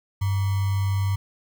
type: tone with sample-and-hold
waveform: sine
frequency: 98 Hz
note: G2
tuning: in tune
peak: -20 dBFS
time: 0.21-1.16 s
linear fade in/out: 10 ms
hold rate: 1050 Hz
effects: none